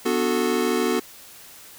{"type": "chord", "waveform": "square", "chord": "B minor seventh", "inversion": "none", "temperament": "equal with one note detuned", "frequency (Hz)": [246.9, 293.7, 366.8, 440], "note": ["B3", "D4", "F#4", "A4"], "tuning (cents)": [0, 0, -15, 0], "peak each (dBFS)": [-26, -30, -25, -26], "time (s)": [0.05, 1], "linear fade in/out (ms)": 10, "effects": ["white hiss -45 dBFS RMS until 1.78 s"]}